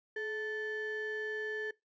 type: ring-modulated tone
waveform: triangle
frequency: 662 Hz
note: E5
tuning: 7 cents sharp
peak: -30 dBFS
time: 0.16-1.71 s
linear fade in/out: 5 ms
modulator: 1090 Hz
effects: noise-tail reverb RT60 0.2 s tail -22 dB re dry + resampled to 16000 Hz